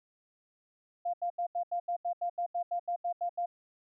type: tone bursts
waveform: sine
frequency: 698.5 Hz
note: F5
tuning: in tune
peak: -29 dBFS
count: 15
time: 1.05-3.46 s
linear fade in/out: 10 ms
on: 86 ms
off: 80 ms
effects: none